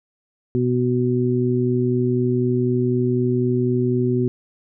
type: harmonic tone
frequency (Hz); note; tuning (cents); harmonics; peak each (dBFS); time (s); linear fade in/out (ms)
124; B2; +7; 1 / 2 / 3; -21 / -21 / -21; 0.55-4.28; 0
effects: none